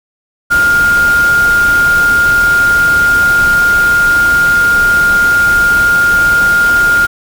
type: tone in noise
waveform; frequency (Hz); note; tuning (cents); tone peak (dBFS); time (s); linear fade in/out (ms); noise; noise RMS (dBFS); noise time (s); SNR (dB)
sine; 1411; F6; +17; -6; 0.5-7.07; 20; pink; -21; 0.5-7.07; +12
effects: none

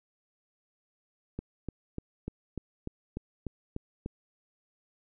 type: click train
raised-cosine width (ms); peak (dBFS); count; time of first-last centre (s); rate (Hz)
3; -22; 10; 1.39-4.061; 3.37
effects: none

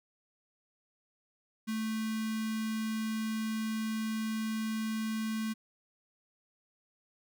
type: tone with notch filter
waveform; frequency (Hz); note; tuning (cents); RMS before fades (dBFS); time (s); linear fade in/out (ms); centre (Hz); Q
square; 220; A3; 0; -34; 1.67-5.54; 20; 650; 0.94
effects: none

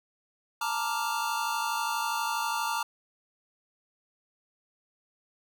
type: chord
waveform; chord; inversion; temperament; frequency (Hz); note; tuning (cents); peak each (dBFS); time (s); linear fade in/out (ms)
square; Bb major seventh; third; equal; 880 / 932.3 / 1174.7 / 1396.9; A5 / Bb5 / D6 / F6; 0 / 0 / 0 / 0; -35 / -33 / -35 / -36; 0.61-2.83; 5
effects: none

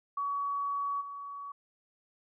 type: tone with level steps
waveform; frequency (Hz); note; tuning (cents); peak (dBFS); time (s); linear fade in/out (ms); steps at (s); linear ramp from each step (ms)
sine; 1130; C#6; +33; -30 / -39; 0.17-1.52; 5; 1; 20
effects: none

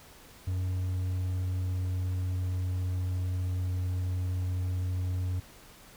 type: tone with pitch glide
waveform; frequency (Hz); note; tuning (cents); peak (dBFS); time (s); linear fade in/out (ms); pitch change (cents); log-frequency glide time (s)
triangle; 92 to 91.21; F#2 to F#2; -9 to -24; -26; 0.47-5.4; 5; -15; 0.77-3.43
effects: pink hiss -53 dBFS RMS until 5.96 s

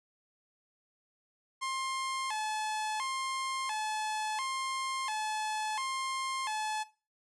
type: tone with vibrato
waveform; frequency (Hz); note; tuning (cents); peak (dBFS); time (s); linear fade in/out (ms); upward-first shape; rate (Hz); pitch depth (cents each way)
sawtooth; 955; A#5; +42; -29; 1.61-6.84; 20; square; 0.72; 180
effects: noise-tail reverb RT60 0.3 s tail -17 dB re dry + resampled to 24000 Hz

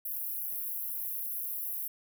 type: high-pass noise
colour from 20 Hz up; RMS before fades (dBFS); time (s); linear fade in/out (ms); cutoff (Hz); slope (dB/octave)
pink; -36; 0.05-1.88; 5; 11000; 96
effects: none

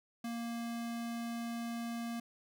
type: tone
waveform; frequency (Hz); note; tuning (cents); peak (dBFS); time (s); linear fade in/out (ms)
square; 233.4; A#3; +2; -38; 0.24-2.2; 5
effects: none

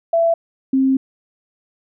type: tone pair in turn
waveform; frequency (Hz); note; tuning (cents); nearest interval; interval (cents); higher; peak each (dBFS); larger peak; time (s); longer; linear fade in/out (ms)
sine; 668 / 265.9; E5 / C4; +23 / +28; octave + major third; 1595; first; -12; neither; 0.13-0.34 / 0.73-0.97; second; 5
effects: none

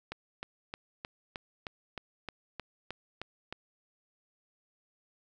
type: click train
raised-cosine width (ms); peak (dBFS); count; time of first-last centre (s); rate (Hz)
0.3; -22; 12; 0.12-3.526; 3.23
effects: none

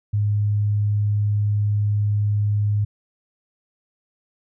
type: tone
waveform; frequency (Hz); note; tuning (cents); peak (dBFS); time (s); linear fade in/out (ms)
sine; 103.83; G#2; 0; -17; 0.13-2.85; 10
effects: none

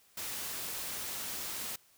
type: noise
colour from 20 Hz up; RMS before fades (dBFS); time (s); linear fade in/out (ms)
white; -39; 0.17-1.76; 5
effects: white hiss -65 dBFS RMS until 1.97 s

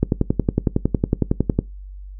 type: click train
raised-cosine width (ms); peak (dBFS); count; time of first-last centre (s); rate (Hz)
3; -3; 18; 0.03-1.59; 10.9
effects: noise-tail reverb RT60 0.2 s tail -21 dB re dry + added 48 Hz sine -33 dBFS peak until 2.19 s

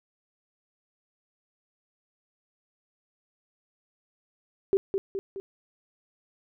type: tone with echo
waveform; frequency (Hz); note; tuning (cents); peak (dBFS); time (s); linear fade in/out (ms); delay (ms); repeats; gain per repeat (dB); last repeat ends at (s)
sine; 389.9; G4; -9; -18; 4.73-4.77; 0; 210; 3; -5; 5.4
effects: none

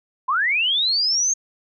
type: linear sweep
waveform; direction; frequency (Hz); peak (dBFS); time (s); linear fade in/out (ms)
sine; up; 966 to 6490; -17; 0.28-1.34; 10
effects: none

